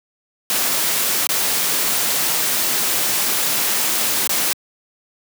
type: noise with dropouts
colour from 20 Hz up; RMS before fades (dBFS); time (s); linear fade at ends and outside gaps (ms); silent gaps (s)
white; -19; 0.5-4.53; 0; 1.27-1.291 / 4.273-4.294
effects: high-pass 150 Hz 12 dB/octave